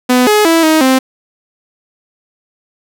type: tone with pitch steps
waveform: sawtooth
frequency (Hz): 250.4 / 421.6 / 329.1 / 315.1 / 261.6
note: B3 / G#4 / E4 / D#4 / C4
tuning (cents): +24 / +26 / -3 / +22 / 0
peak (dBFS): -3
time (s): 0.09-0.99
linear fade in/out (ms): 10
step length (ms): 180
effects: none